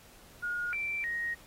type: tone with pitch steps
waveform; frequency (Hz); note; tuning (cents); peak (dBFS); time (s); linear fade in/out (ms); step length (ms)
sine; 1435 / 2343 / 1875; F6 / D7 / A#6; +47 / -5 / +10; -31; 0.42-1.35; 20; 310
effects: pink hiss -56 dBFS RMS until 1.46 s + AAC 48 kbps